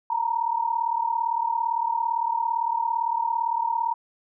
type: tone pair together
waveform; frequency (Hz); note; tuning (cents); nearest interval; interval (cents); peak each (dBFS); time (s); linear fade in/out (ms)
sine; 912.3 / 950; A#5 / A#5; -38 / +33; minor second; 71; -25; 0.1-3.94; 5
effects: none